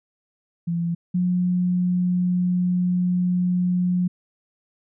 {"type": "tone pair in turn", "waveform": "sine", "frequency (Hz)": [170, 179.59], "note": ["F3", "F3"], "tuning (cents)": [-46, 49], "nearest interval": "minor second", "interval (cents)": 95, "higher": "second", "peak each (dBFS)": [-21, -18], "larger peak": "second", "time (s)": [[0.67, 0.95], [1.14, 4.08]], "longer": "second", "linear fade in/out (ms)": 10, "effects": []}